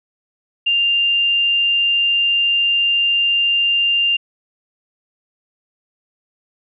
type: tone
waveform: sine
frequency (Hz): 2794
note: F7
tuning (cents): 0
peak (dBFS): -13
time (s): 0.66-4.17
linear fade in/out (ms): 10
effects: none